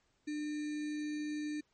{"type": "tone with sample-and-hold", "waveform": "sine", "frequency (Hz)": 299.6, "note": "D4", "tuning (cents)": 35, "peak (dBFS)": -35, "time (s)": [0.27, 1.61], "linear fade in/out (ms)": 10, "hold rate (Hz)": 2100, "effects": ["pink hiss -75 dBFS RMS until 1.73 s", "MP3 32 kbps"]}